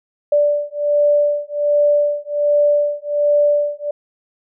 sine beating tone pair, 585 / 586.3 Hz, D5 / D5, -7 / -3 cents, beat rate 1.3 Hz, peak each -16 dBFS, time 0.32-3.91 s, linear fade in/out 5 ms, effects none

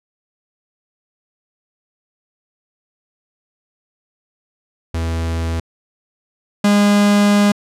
45% pulse tone pair in turn, 82.41 / 204.7 Hz, E2 / G#3, 0 / -25 cents, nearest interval octave + major third, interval 1575 cents, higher second, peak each -18 / -10 dBFS, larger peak second, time 4.94-5.6 / 6.64-7.52 s, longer second, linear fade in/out 5 ms, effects low-pass 10000 Hz 12 dB/octave

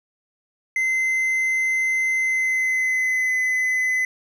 triangle tone with pitch glide, 2063 to 2023 Hz, C7 to B6, -25 to +41 cents, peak -17 dBFS, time 0.76-4.05 s, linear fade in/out 2 ms, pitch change -34 cents, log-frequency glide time 2.16-3.43 s, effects none

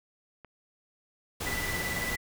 click, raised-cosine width 0.5 ms, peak -33 dBFS, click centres 0.447 s
pink noise, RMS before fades -34 dBFS, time 1.4-2.16 s, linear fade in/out 10 ms
sine tone with tremolo, 1981 Hz, B6, 5 cents sharp, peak -30 dBFS, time 1.46-2.17 s, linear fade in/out 10 ms, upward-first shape sine, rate 18 Hz, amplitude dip 70%
effects none

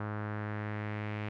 sawtooth tone with low-pass filter sweep, 105.5 Hz, G#2, 28 cents sharp, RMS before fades -37 dBFS, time 0-1.29 s, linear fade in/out 5 ms, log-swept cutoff 1400 to 2400 Hz, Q 2.5, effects none

